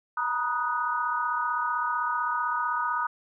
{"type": "chord", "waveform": "sine", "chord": "B major seventh", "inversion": "third", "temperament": "equal with one note detuned", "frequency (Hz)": [932.3, 968, 1244.5, 1480], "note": ["A#5", "B5", "D#6", "F#6"], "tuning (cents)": [0, -35, 0, 0], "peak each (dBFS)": [-34, -31, -28, -32], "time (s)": [0.17, 3.07], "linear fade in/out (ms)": 5, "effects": []}